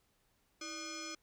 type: tone with frequency modulation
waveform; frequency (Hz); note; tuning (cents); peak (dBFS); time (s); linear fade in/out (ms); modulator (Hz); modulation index
sine; 2413; D7; +46; -40; 0.61-1.15; 5; 912; 4.5
effects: tanh soft clip ceiling -37 dBFS + pink hiss -75 dBFS RMS until 1.22 s